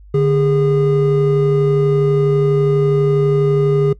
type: tone pair together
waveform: triangle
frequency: 146.83 / 408.3 Hz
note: D3 / G#4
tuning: 0 / -29 cents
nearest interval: octave + tritone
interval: 1771 cents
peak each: -12 dBFS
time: 0.14-3.93 s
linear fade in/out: 5 ms
effects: noise-tail reverb RT60 0.1 s tail -20 dB re dry + added 50 Hz sine -38 dBFS peak until 3.99 s